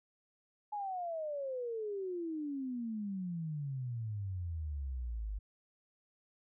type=exponential sweep; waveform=sine; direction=down; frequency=849 to 49 Hz; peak=-36 dBFS; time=0.72-5.39 s; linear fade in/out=10 ms; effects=none